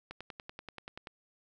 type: click train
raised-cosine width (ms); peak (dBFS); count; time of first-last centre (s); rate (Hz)
0.3; -27; 11; 0.11-1.072; 10.4
effects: none